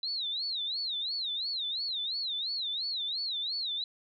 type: tone with vibrato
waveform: sine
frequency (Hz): 3947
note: B7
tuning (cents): -2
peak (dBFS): -31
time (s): 0.03-3.84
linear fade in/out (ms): 2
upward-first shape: sine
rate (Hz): 2.9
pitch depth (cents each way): 210
effects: none